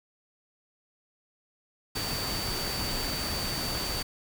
sine tone in noise, 4589 Hz, D8, 41 cents flat, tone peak -34 dBFS, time 1.95-4.03 s, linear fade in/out 10 ms, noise pink, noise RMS -33 dBFS, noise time 1.95-4.03 s, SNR -4 dB, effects none

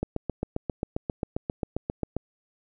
click train, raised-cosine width 2 ms, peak -14 dBFS, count 17, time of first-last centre 0.03-2.166 s, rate 7.49 Hz, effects none

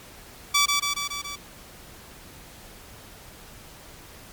10% pulse tone with echo, 1153 Hz, D6, 32 cents flat, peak -9 dBFS, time 0.54-0.66 s, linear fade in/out 10 ms, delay 140 ms, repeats 5, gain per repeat -3 dB, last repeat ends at 1.36 s, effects pink hiss -46 dBFS RMS until 4.32 s + MP3 96 kbps

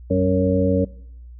harmonic tone with a mistuned harmonic, 92.5 Hz, F#2, in tune, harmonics 1 / 2 / 3 / 5 / 6, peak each -22 / -22 / -22 / -22 / -22 dBFS, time 0.1-0.85 s, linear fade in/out 10 ms, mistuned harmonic 2, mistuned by +44 cents, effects noise-tail reverb RT60 0.7 s tail -21 dB re dry + added 60 Hz sine -37 dBFS peak until 1.39 s

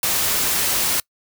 white noise, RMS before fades -20 dBFS, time 0.03-1 s, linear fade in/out 2 ms, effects noise-tail reverb RT60 0.1 s tail -26 dB re dry

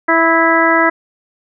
harmonic tone with a mistuned harmonic, 329.5 Hz, E4, 1 cent flat, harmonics 1 / 2 / 3 / 4 / 5 / 6, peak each -16 / -16 / -16 / -16 / -16 / -16 dBFS, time 0.08-0.9 s, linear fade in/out 10 ms, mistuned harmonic 4, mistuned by -15 cents, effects none

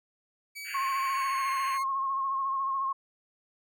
sawtooth tone with pitch glide, 2280 to 2140 Hz, C#7 to C7, +48 to +38 cents, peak -35 dBFS, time 0.55-1.84 s, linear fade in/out 20 ms, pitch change -110 cents, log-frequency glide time 1.04-1.51 s
pink band-pass noise, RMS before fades -40 dBFS, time 0.64-1.79 s, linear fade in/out 50 ms, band 1500 to 2900 Hz, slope 96 dB/octave
sine tone with vibrato, 1080 Hz, C#6, 45 cents flat, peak -27 dBFS, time 0.74-2.93 s, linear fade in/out 10 ms, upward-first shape sine, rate 14 Hz, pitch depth 36 cents each way
effects none

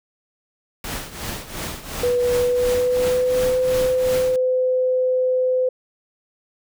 pink noise with tremolo, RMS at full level -27 dBFS, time 0.84-4.36 s, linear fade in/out 2 ms, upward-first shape triangle, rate 2.8 Hz, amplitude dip 80%
sine tone with pitch glide, 489.7 to 509.9 Hz, B4 to C5, -15 to -45 cents, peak -16 dBFS, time 2.03-5.69 s, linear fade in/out 5 ms, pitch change +70 cents, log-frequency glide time 2.35-3.66 s
effects none

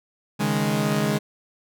sawtooth chord, C# suspended second, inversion none, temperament equal, 138.59 / 155.56 / 207.7 Hz, C#3 / D#3 / G#3, 0 / 0 / 0 cents, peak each -23 / -22 / -19 dBFS, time 0.39-1.19 s, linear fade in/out 20 ms, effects none

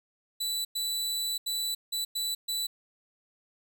sawtooth tone bursts at uneven times, 3968 Hz, B7, 7 cents sharp, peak -26 dBFS, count 6, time 0.4-0.65 / 0.75-1.38 / 1.46-1.75 / 1.92-2.05 / 2.15-2.35 / 2.48-2.67 s, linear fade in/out 10 ms, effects none

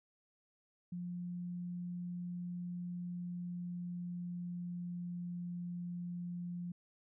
sine tone with pitch glide, 176.5 to 175.28 Hz, F3 to F3, +19 to +7 cents, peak -39 dBFS, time 0.92-6.72 s, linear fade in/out 5 ms, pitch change -12 cents, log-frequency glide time 2.86-5.53 s, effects none

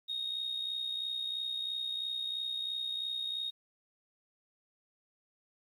sine tone with amplitude modulation, 3729 Hz, A#7, in tune, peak -30 dBFS, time 0.08-3.51 s, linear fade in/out 20 ms, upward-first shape sine, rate 63 Hz, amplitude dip 60%, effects tanh soft clip ceiling -29 dBFS + 11-bit

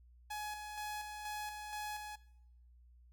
sawtooth tone with tremolo, 842 Hz, G#5, 24 cents sharp, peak -36 dBFS, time 0.3-2.16 s, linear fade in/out 10 ms, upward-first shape square, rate 2.1 Hz, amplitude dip 40%, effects noise-tail reverb RT60 0.8 s tail -20 dB re dry + added 60 Hz sine -59 dBFS peak until 3.12 s

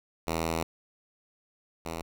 5% pulse tone pair in turn, 81.9 / 82.32 Hz, E2 / E2, -11 / -2 cents, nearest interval unison, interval 9 cents, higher second, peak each -17 / -23 dBFS, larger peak first, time 0.27-0.63 / 1.85-2.02 s, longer first, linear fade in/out 5 ms, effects none

